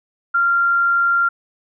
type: tone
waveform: sine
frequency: 1386 Hz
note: F6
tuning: 14 cents flat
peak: -13 dBFS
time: 0.34-1.29 s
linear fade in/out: 10 ms
effects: none